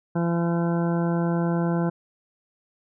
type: harmonic tone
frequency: 170 Hz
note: F3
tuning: 46 cents flat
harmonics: 1 / 2 / 3 / 4 / 5 / 6 / 8 / 9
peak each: -22 / -28 / -32 / -34 / -36 / -38 / -40 / -41 dBFS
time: 0.15-1.9 s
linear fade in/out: 10 ms
effects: none